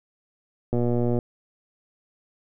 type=click train; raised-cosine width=2 ms; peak=-12 dBFS; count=56; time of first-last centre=0.73-1.188 s; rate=120 Hz; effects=none